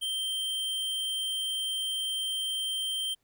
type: tone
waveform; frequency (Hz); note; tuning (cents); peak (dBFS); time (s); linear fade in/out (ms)
square; 3139; G7; +2; -30; 0.01-3.15; 20
effects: pink hiss -75 dBFS RMS until 3.23 s